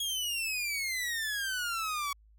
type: exponential sweep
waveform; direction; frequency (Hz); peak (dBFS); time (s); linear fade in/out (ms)
sawtooth; down; 3322 to 1120; -28; 0-2.13; 5
effects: added 53 Hz sine -57 dBFS peak until 2.38 s